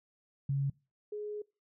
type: tone pair in turn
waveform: sine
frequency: 138.59 / 418.9 Hz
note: C#3 / G#4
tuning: 0 / +15 cents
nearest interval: octave + perfect fifth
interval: 1915 cents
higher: second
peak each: -28 / -36 dBFS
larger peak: first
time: 0.49-0.7 / 1.12-1.42 s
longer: second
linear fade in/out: 5 ms
effects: noise-tail reverb RT60 0.3 s tail -24 dB re dry